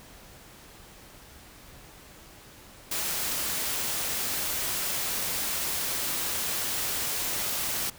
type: noise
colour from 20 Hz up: white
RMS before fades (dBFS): -30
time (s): 2.91-7.9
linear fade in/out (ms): 5
effects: pink hiss -50 dBFS RMS until 7.98 s